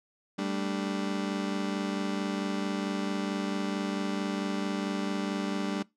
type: chord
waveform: 35% pulse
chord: G suspended second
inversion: none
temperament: just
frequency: 196 / 220.5 / 294 Hz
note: G3 / A3 / D4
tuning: 0 / +4 / +2 cents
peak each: -31 / -35 / -32 dBFS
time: 0.38-5.83 s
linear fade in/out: 10 ms
effects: noise-tail reverb RT60 0.2 s tail -22 dB re dry + low-pass 6000 Hz 12 dB/octave